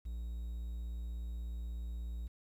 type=tone with quantisation; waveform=triangle; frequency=58.27 Hz; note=A#1; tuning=in tune; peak=-36 dBFS; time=0.05-2.28 s; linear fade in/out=10 ms; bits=11; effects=none